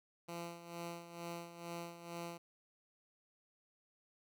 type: tone with tremolo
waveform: 10% pulse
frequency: 170.6 Hz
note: F3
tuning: 40 cents flat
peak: -34 dBFS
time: 0.28-2.38 s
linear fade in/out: 10 ms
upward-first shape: sine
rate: 2.2 Hz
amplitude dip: 70%
effects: none